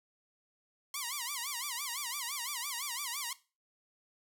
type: tone with vibrato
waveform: 5% pulse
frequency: 1046.5 Hz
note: C6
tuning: in tune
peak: -24 dBFS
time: 0.94-3.33 s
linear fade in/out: 2 ms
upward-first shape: sine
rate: 5.9 Hz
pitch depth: 210 cents each way
effects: noise-tail reverb RT60 0.3 s tail -17 dB re dry